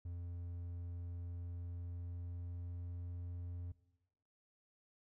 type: tone with pitch glide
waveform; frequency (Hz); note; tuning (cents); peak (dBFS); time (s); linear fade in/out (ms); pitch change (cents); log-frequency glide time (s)
triangle; 86.9 to 87.61; F2 to F2; -8 to +6; -40; 0.05-3.72; 5; +14; 1.2-3.21
effects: noise-tail reverb RT60 0.9 s tail -17 dB re dry